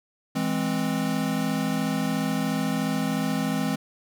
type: chord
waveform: square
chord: E augmented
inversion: none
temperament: equal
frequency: 164.81 / 207.7 / 261.6 Hz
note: E3 / G#3 / B#3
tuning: 0 / 0 / 0 cents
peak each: -30 / -29 / -28 dBFS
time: 0.35-3.76 s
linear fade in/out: 10 ms
effects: none